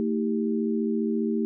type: tone cluster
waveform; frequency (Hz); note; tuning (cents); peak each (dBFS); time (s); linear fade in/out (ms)
sine; 224.6 / 319.9 / 394.5; A3 / D#4 / G4; +36 / +48 / +11; -25 / -30 / -29; 0-1.45; 0
effects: none